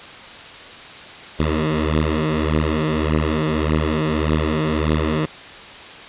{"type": "beating tone pair", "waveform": "10% pulse", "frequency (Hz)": [76.8, 78.5], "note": ["D#2", "D#2"], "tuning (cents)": [-22, 16], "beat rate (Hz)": 1.7, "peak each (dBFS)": -12, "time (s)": [1.39, 5.26], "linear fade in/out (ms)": 10, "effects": ["white hiss -37 dBFS RMS until 6.08 s", "resampled to 8000 Hz"]}